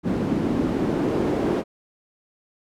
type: noise with band-pass filter sweep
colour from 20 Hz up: pink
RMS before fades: -23 dBFS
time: 0.03-1.64 s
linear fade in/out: 50 ms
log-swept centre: 240 to 360 Hz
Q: 1.8
effects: none